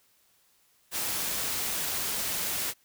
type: noise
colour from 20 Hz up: white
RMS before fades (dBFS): -31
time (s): 0.91-2.74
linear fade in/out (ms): 50
effects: white hiss -66 dBFS RMS until 2.84 s